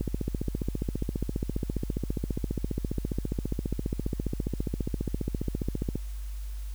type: click train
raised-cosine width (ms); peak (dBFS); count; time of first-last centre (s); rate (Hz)
3; -16; 89; 0.01-5.956; 14.8
effects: added 50 Hz sine -33 dBFS peak until 6.74 s + white hiss -54 dBFS RMS until 6.74 s